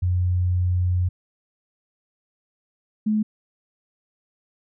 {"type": "tone pair in turn", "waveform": "sine", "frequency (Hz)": [90, 214.1], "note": ["F#2", "A3"], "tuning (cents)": [-47, -47], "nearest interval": "octave + minor third", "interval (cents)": 1500, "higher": "second", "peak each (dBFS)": -18, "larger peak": "neither", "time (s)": [[0.02, 1.09], [3.06, 3.23]], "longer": "first", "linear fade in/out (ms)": 10, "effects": []}